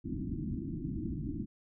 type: low-pass noise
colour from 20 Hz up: white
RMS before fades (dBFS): -37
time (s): 0.04-1.46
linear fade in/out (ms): 20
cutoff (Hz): 330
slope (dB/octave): 96
effects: none